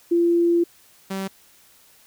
sine / sawtooth tone pair in turn, 342.2 / 192.83 Hz, F4 / G3, -35 / -28 cents, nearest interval minor seventh, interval 993 cents, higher first, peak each -15 / -22 dBFS, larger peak first, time 0.11-0.64 / 1.1-1.28 s, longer first, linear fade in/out 10 ms, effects white hiss -54 dBFS RMS until 2.06 s

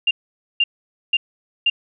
sine tone bursts, 2794 Hz, F7, in tune, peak -13 dBFS, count 4, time 0.07-1.7 s, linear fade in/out 5 ms, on 40 ms, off 490 ms, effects none

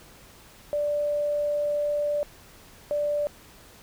sine tone pair in turn, 587.3 / 587.3 Hz, D5 / D5, 0 / 0 cents, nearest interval unison, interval 0 cents, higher neither, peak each -23 dBFS, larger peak neither, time 0.73-2.23 / 2.91-3.27 s, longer first, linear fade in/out 0 ms, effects pink hiss -51 dBFS RMS until 3.82 s

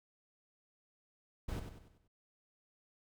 brown noise with echo, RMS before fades -38 dBFS, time 1.48-1.6 s, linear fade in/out 10 ms, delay 96 ms, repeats 5, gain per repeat -7 dB, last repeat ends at 2.08 s, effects none

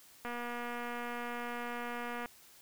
click train, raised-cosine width 0.5 ms, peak -26 dBFS, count 483, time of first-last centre 0.25-2.258 s, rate 240 Hz, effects white hiss -59 dBFS RMS until 2.61 s

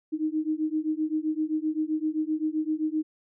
sine beating tone pair, 307.3 / 315 Hz, D#4 / D#4, -21 / +21 cents, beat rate 7.7 Hz, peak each -28 dBFS, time 0.12-3.03 s, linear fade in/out 20 ms, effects none

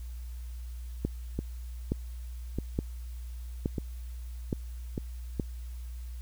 two click trains, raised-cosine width 3 ms, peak -15 / -18 dBFS, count 6 / 4, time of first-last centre 1.05-5.398 / 1.39-4.979 s, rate 1.15 / 0.836 Hz, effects added 60 Hz sine -37 dBFS peak until 6.21 s + white hiss -59 dBFS RMS until 6.21 s

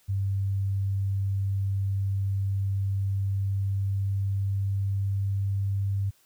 sine tone with pitch glide, 98 to 98.74 Hz, G2 to G2, 0 to +13 cents, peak -24 dBFS, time 0.08-6.11 s, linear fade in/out 20 ms, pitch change +13 cents, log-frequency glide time 2.95-5.74 s, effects white hiss -63 dBFS RMS until 6.25 s

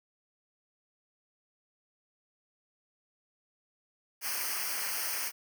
white noise with comb filter, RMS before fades -34 dBFS, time 4.21-5.32 s, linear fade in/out 50 ms, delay 0.27 ms, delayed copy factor -0.95, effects none

